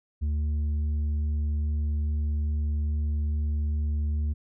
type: tone with tanh clipping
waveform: triangle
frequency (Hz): 74.8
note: D2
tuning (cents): +32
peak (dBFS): -25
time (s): 0.21-4.34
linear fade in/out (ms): 20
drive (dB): 9
effects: none